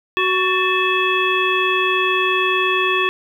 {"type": "harmonic tone with a mistuned harmonic", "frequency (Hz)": 372.6, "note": "F#4", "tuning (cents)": 12, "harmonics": [1, 3, 5, 7, 9], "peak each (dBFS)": [-21, -20, -23, -20, -25], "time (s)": [0.17, 3.09], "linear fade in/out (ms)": 0, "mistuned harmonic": 5, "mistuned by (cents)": -83, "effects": ["8-bit"]}